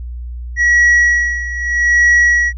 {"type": "tone with tremolo", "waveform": "triangle", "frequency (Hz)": 1921, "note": "B6", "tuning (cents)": -48, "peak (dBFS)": -5, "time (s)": [0.56, 2.53], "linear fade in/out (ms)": 50, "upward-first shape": "sine", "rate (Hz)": 0.8, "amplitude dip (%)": 80, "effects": ["added 60 Hz sine -23 dBFS peak until 2.57 s", "resampled to 16000 Hz"]}